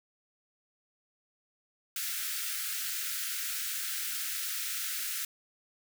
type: high-pass noise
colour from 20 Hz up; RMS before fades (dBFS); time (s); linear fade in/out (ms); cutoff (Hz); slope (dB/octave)
white; -35; 1.96-5.25; 2; 1300; 96
effects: none